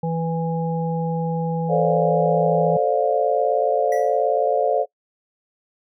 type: harmonic tone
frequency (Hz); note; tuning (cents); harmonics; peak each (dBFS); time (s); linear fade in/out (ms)
164.81; E3; 0; 1 / 3 / 5; -22 / -27 / -29; 0.03-2.77; 5
type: chord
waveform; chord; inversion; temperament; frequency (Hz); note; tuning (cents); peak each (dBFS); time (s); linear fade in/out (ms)
sine; D minor seventh; second; just; 440.5 / 528.6 / 587.3 / 704.8; A4 / C5 / D5 / F5; +2 / +18 / 0 / +16; -22; 1.68-4.86; 50
type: tone with exponential decay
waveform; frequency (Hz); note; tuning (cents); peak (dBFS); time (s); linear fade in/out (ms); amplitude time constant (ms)
square; 1952; B6; -21; -31; 3.92-4.25; 2; 70
effects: noise-tail reverb RT60 0.1 s tail -22 dB re dry